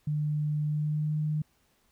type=tone with pitch glide; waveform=sine; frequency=150 to 152.62 Hz; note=D3 to D#3; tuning=+37 to -33 cents; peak=-26 dBFS; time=0.07-1.42 s; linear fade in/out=5 ms; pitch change=+30 cents; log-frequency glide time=0.66-1.15 s; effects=pink hiss -69 dBFS RMS until 1.91 s